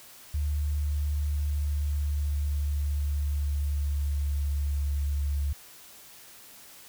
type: tone with pitch glide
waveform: sine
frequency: 73.8 to 71.45 Hz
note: D2 to D2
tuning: +9 to -47 cents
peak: -25 dBFS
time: 0.34-5.53 s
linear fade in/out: 5 ms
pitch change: -56 cents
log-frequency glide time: 0.47-4.96 s
effects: white hiss -50 dBFS RMS until 6.88 s